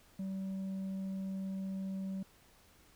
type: tone with tanh clipping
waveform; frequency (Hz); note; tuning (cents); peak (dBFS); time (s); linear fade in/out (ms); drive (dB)
triangle; 191.8; G3; -37; -37; 0.19-2.23; 5; 8
effects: pink hiss -64 dBFS RMS until 2.95 s